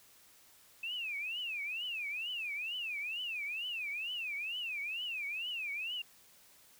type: tone with vibrato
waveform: sine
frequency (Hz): 2594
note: E7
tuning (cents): -28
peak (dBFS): -36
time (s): 0.83-6.02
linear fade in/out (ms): 5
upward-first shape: triangle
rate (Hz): 2.2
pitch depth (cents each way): 280
effects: white hiss -62 dBFS RMS until 6.79 s